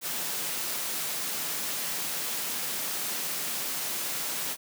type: high-pass noise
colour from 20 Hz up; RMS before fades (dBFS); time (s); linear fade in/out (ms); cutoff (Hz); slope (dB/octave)
white; -32; 0.01-4.57; 50; 130; 48
effects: none